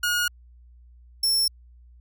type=tone pair in turn; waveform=sawtooth; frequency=1439 / 5400 Hz; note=F#6 / E8; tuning=-49 / +41 cents; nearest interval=octave + major seventh; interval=2290 cents; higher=second; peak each=-18 / -17 dBFS; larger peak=second; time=0.03-0.28 / 1.23-1.48 s; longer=neither; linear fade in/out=5 ms; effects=added 60 Hz sine -48 dBFS peak until 2 s